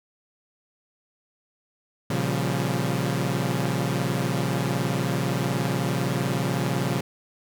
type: chord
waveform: sawtooth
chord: G half-diminished seventh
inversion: first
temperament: equal with one note detuned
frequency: 118.65 / 138.59 / 174.61 / 196 Hz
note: Bb2 / Db3 / F3 / G3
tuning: +31 / 0 / 0 / 0 cents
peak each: -25 / -23 / -25 / -28 dBFS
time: 2.1-7.01 s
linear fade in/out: 5 ms
effects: none